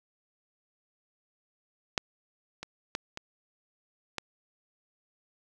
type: clicks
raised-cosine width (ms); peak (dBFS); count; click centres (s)
0.2; -8 / -21 / -13 / -20 / -15; 5; 1.978 / 2.63 / 2.951 / 3.174 / 4.183
effects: none